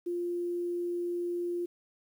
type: tone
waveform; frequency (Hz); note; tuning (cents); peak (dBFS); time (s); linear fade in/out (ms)
sine; 349.2; F4; 0; -30; 0.06-1.66; 10
effects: 10-bit